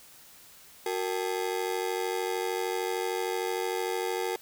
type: ring-modulated tone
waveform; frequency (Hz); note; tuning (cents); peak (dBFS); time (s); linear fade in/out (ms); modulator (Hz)
30% pulse; 415.3; G#4; 0; -23; 0.86-4.36; 0; 46.6
effects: white hiss -53 dBFS RMS until 4.41 s